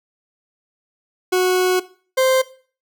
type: tone pair in turn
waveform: 40% pulse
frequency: 367.4 / 521.8 Hz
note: F#4 / C5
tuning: -12 / -5 cents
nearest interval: tritone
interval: 607 cents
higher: second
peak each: -13 dBFS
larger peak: neither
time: 1.32-1.8 / 2.17-2.42 s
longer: first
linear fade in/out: 10 ms
effects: noise-tail reverb RT60 0.4 s tail -17 dB re dry